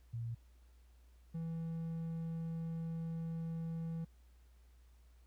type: tone pair in turn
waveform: sine / triangle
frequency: 116.2 / 164.33 Hz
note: A#2 / E3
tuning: -5 / -5 cents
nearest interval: tritone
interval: 600 cents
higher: second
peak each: -38 / -36 dBFS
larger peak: second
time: 0.13-0.35 / 1.34-4.05 s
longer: second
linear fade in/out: 10 ms
effects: added 60 Hz sine -60 dBFS peak until 5.26 s + pink hiss -75 dBFS RMS until 5.26 s